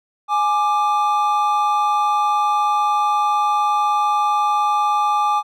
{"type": "tone pair together", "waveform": "triangle", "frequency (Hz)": [835.1, 1184], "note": ["G#5", "D6"], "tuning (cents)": [9, 14], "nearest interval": "tritone", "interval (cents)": 605, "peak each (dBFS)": [-16, -16], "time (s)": [0.28, 5.43], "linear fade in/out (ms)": 50, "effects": []}